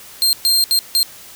sawtooth tone bursts at uneven times, 4186 Hz, C8, in tune, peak -9 dBFS, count 4, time 0.22-0.33 / 0.45-0.64 / 0.71-0.79 / 0.95-1.03 s, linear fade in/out 0 ms, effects white hiss -39 dBFS RMS until 1.35 s

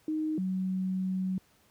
sine tone pair in turn, 311.1 / 187.18 Hz, D#4 / F#3, 0 / +20 cents, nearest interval major sixth, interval 880 cents, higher first, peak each -28 / -28 dBFS, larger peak neither, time 0.08-0.38 / 0.38-1.38 s, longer second, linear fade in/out 2 ms, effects pink hiss -65 dBFS RMS until 1.7 s + high-pass 60 Hz 12 dB/octave

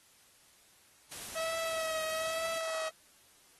white noise, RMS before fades -44 dBFS, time 1.11-2.59 s, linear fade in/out 10 ms
sawtooth tone with vibrato, 645 Hz, E5, 38 cents flat, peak -30 dBFS, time 1.35-2.9 s, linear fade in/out 20 ms, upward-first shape triangle, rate 1.1 Hz, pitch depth 34 cents each way
effects white hiss -63 dBFS RMS until 3.59 s + AAC 32 kbps

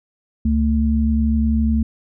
sine tone pair together, 70.5 / 223 Hz, C#2 / A3, +30 / +23 cents, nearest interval octave + minor sixth, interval 1993 cents, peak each -17 dBFS, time 0.45-1.83 s, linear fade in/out 5 ms, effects none

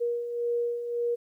sine beating tone pair, 473.9 / 475.7 Hz, A#4 / A#4, +28 / +35 cents, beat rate 1.8 Hz, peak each -35 / -27 dBFS, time 0-1.16 s, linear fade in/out 20 ms, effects 11-bit

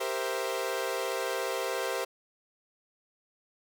sawtooth chord, C dominant seventh, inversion second, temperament equal, 392 / 466.2 / 523.3 / 659.3 Hz, G4 / Bb4 / C5 / E5, 0 / 0 / 0 / 0 cents, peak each -32 / -32 / -30 / -34 dBFS, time 0-2.05 s, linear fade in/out 10 ms, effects none

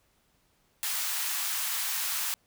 white high-pass noise, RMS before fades -31 dBFS, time 0.83-2.34 s, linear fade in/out 0 ms, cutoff 840 Hz, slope 24 dB/octave, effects pink hiss -69 dBFS RMS until 2.46 s

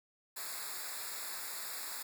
white noise with comb filter, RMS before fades -42 dBFS, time 0.36-2.03 s, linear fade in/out 10 ms, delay 0.33 ms, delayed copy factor -1, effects none

